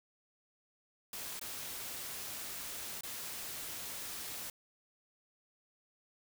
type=noise with dropouts; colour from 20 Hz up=white; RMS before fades=-43 dBFS; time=1.13-4.5 s; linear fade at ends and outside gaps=2 ms; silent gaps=1.395-1.413 / 3.009-3.034 s; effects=none